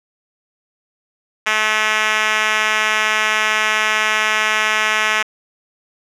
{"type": "tone with band-pass filter", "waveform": "5% pulse", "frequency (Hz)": 215.6, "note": "A3", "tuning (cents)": -35, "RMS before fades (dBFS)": -17, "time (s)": [1.46, 5.23], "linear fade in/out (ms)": 10, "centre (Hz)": 2300, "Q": 0.87, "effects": []}